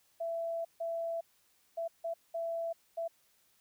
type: tone bursts at uneven times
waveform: sine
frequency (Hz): 667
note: E5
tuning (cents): +20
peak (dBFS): -33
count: 6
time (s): 0.2-0.65 / 0.8-1.21 / 1.77-1.88 / 2.04-2.14 / 2.34-2.73 / 2.97-3.08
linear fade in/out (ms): 10
effects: white hiss -70 dBFS RMS until 3.6 s